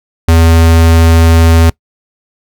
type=tone; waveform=square; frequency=82.41 Hz; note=E2; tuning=in tune; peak=-4 dBFS; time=0.28-1.7 s; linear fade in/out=5 ms; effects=noise-tail reverb RT60 0.1 s tail -23 dB re dry